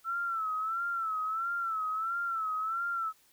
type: tone with vibrato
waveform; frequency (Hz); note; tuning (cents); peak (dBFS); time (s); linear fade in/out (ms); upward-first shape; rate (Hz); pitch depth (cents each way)
sine; 1327; E6; +11; -30; 0.04-3.13; 50; sine; 1.5; 86
effects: white hiss -65 dBFS RMS until 3.32 s